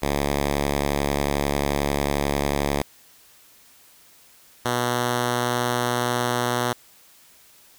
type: tone pair in turn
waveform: 5% pulse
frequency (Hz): 71.2 / 121.8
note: C#2 / B2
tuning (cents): +47 / -24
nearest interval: major sixth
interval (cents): 929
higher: second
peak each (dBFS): -10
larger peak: neither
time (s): 0.02-2.82 / 4.65-6.73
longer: first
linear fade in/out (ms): 5
effects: white hiss -53 dBFS RMS until 7.78 s